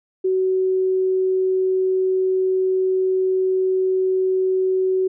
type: tone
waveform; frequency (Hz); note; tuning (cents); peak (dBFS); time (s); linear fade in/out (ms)
sine; 375.3; F#4; +25; -16; 0.24-5.08; 10
effects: none